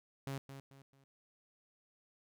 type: tone with echo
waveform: sawtooth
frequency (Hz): 136.7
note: C#3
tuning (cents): -24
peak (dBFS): -35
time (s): 0.27-0.38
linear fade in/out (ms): 0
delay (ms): 220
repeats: 3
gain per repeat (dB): -9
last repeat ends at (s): 1.04
effects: none